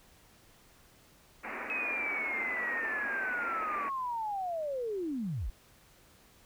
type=band-pass noise; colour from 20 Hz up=white; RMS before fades=-40 dBFS; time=1.43-3.9 s; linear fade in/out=20 ms; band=210 to 2500 Hz; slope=96 dB/octave
type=linear sweep; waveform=sine; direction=down; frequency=2560 to 33.95 Hz; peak=-32 dBFS; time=1.7-5.5 s; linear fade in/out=0 ms
effects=pink hiss -61 dBFS RMS until 6.45 s